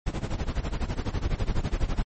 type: noise with tremolo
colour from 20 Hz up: brown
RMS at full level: -24 dBFS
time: 0.06-2.03 s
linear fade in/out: 10 ms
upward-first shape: sine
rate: 12 Hz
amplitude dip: 85%
effects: MP3 32 kbps